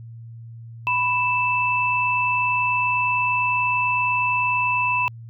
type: tone pair together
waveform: sine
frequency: 987.8 / 2641 Hz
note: B5 / E7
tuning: 0 / +3 cents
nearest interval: octave + perfect fourth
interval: 1703 cents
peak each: -21 dBFS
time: 0.87-5.08 s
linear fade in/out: 0 ms
effects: added 115 Hz sine -36 dBFS peak until 5.29 s

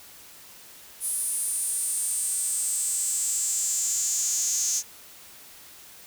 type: tone with high-pass filter sweep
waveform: square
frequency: 157.2 Hz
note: D#3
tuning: 18 cents sharp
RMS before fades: -27 dBFS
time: 1-4.83 s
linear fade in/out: 50 ms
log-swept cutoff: 10000 to 6400 Hz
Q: 7.5
effects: white hiss -48 dBFS RMS until 6.06 s

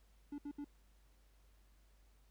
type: tone bursts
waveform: triangle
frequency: 289 Hz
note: D4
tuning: 28 cents flat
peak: -40 dBFS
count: 3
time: 0.32-0.645 s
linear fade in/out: 5 ms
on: 63 ms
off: 68 ms
effects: added 50 Hz sine -65 dBFS peak until 2.3 s + pink hiss -75 dBFS RMS until 2.3 s

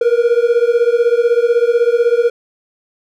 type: beating tone pair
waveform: triangle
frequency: 466.2 / 482.2 Hz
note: A#4 / B4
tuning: 0 / -41 cents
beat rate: 16 Hz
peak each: -11 dBFS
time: 0.01-2.3 s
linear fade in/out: 5 ms
effects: none

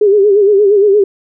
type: tone with vibrato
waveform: sine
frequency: 405.7 Hz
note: G#4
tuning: 41 cents flat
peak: -5 dBFS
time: 0.01-1.04 s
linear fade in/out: 5 ms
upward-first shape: sine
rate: 8.6 Hz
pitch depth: 82 cents each way
effects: none

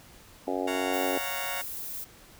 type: harmonic tone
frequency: 92.3 Hz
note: F#2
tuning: 4 cents flat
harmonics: 3 / 4 / 5 / 6 / 7 / 8 / 9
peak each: -33 / -34 / -35 / -36 / -36 / -37 / -38 dBFS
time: 0.47-1.18 s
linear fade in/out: 5 ms
type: chord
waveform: 15% pulse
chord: Gb major seventh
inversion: second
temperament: just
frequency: 555 / 693.7 / 740 / 925 Hz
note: Db5 / F5 / Gb5 / Bb5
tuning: +2 / -12 / 0 / -14 cents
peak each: -32 dBFS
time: 0.67-1.62 s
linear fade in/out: 10 ms
type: noise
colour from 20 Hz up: violet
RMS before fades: -37 dBFS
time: 0.92-2.05 s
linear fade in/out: 20 ms
effects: pink hiss -53 dBFS RMS until 2.39 s

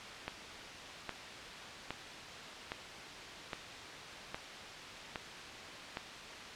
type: click train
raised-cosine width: 0.3 ms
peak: -21 dBFS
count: 8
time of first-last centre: 0.28-5.971 s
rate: 1.23 Hz
effects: white hiss -46 dBFS RMS until 6.55 s + low-pass 4000 Hz 12 dB/octave

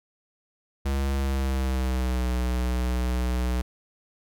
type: tone with pitch glide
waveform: square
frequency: 68.3 to 61.91 Hz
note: C#2 to B1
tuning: -25 to +5 cents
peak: -24 dBFS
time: 0.85-3.62 s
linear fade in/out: 10 ms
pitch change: -170 cents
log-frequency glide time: 1.16-2.3 s
effects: none

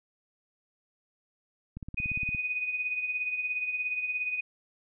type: click train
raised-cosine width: 5 ms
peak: -26 dBFS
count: 11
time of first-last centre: 1.77-2.348 s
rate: 17.3 Hz
type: tone with tremolo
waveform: sine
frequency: 2489 Hz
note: D#7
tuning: in tune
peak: -26 dBFS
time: 1.97-4.41 s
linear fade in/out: 10 ms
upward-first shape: triangle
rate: 17 Hz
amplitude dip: 65%
effects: none

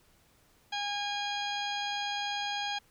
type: harmonic tone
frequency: 817 Hz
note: G#5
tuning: 29 cents flat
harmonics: 1 / 2 / 3 / 4 / 5 / 6 / 8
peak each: -35 / -40 / -41 / -37 / -43 / -45 / -50 dBFS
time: 0.72-2.79 s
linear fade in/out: 10 ms
effects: pink hiss -65 dBFS RMS until 2.9 s

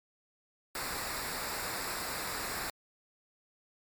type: noise with comb filter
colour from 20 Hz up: pink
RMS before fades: -37 dBFS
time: 0.75-2.7 s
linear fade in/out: 2 ms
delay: 0.32 ms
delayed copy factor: -0.7
effects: MP3 96 kbps

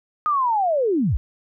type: linear sweep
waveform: sine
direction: down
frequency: 1250 to 43.37 Hz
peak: -17 dBFS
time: 0.26-1.17 s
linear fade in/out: 0 ms
effects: none

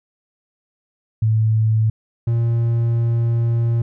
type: tone pair in turn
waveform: sine / triangle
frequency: 110 / 116.64 Hz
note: A2 / A#2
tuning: 0 / +1 cents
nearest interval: minor second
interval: 101 cents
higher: second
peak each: -13 dBFS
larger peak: neither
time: 1.22-1.9 / 2.27-3.82 s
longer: second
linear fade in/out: 5 ms
effects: none

